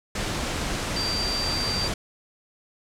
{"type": "tone in noise", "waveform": "sine", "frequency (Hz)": 4700, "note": "D8", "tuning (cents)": 1, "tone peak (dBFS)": -26, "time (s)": [0.96, 1.88], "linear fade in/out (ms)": 5, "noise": "pink", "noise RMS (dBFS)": -28, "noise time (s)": [0.15, 1.94], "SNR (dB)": -1, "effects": ["low-pass 8000 Hz 12 dB/octave"]}